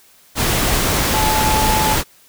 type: tone in noise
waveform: sine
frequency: 866 Hz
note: A5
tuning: 28 cents flat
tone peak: -17 dBFS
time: 1.12-1.97 s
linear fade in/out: 50 ms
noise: pink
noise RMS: -17 dBFS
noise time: 0.35-2.04 s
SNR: -3 dB
effects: white hiss -50 dBFS RMS until 2.28 s